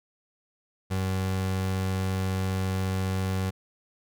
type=tone; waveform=30% pulse; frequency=94.6 Hz; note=F#2; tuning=39 cents sharp; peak=-23 dBFS; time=0.9-3.51 s; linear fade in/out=20 ms; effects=none